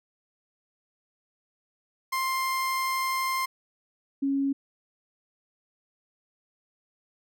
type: tone pair in turn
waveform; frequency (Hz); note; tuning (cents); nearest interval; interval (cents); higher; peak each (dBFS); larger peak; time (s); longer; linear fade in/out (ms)
30% pulse / sine; 1052 / 275.6; C6 / C#4; +9 / -10; octave + major seventh; 2319; first; -23; neither; 2.12-3.46 / 4.22-4.53; first; 10
effects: none